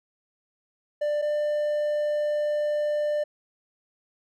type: tone pair in turn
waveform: triangle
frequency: 592 / 595.4 Hz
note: D5 / D5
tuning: +14 / +24 cents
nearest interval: unison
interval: 10 cents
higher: second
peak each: -21 / -21 dBFS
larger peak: neither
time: 1.01-1.22 / 1.22-3.24 s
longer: second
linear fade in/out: 10 ms
effects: none